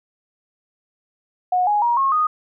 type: tone with pitch steps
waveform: sine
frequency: 728 / 831.4 / 949.6 / 1084.5 / 1238.6 Hz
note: F#5 / G#5 / A#5 / C#6 / D#6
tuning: -28 / +2 / +32 / -38 / -8 cents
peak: -15 dBFS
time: 1.52-2.27 s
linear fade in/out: 5 ms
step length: 150 ms
effects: none